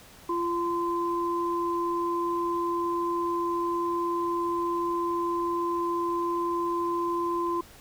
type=tone pair together; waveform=sine; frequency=343.6 / 1029.6 Hz; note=F4 / C6; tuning=-28 / -28 cents; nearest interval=octave + perfect fifth; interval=1900 cents; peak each=-28 dBFS; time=0.29-7.61 s; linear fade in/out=5 ms; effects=pink hiss -51 dBFS RMS until 7.8 s